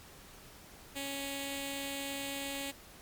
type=tone with notch filter; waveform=5% pulse; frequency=277.3 Hz; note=C#4; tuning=1 cent sharp; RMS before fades=-39 dBFS; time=0.95-2.72 s; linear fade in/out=20 ms; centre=1300 Hz; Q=0.67; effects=pink hiss -54 dBFS RMS until 3.01 s + MP3 96 kbps